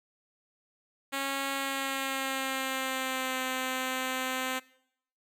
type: tone with pitch glide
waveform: 5% pulse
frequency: 274.1 to 258.7 Hz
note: C#4 to C4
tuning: -19 to -19 cents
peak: -19 dBFS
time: 1.12-4.6 s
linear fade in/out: 20 ms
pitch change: -100 cents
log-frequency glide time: 1.53-3.4 s
effects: noise-tail reverb RT60 0.7 s tail -21 dB re dry